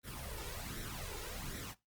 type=noise with flanger; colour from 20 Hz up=pink; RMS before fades=-44 dBFS; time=0.03-1.75 s; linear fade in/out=50 ms; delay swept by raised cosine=0.52 to 2.22 ms; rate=1.3 Hz; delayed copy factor=+0.65; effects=noise-tail reverb RT60 0.2 s tail -17 dB re dry + Opus 32 kbps